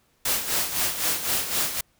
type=noise with tremolo; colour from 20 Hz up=white; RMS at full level=-23 dBFS; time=0.25-1.81 s; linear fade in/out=5 ms; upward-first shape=sine; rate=3.9 Hz; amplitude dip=65%; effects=pink hiss -65 dBFS RMS until 1.99 s